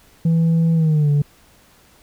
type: tone with pitch glide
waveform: sine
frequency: 164.81 to 145.14 Hz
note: E3 to D3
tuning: 0 to -20 cents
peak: -10 dBFS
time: 0.25-1.22 s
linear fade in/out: 5 ms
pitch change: -220 cents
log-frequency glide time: 0.74-1.1 s
effects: tanh soft clip ceiling -12 dBFS + pink hiss -52 dBFS RMS until 2.02 s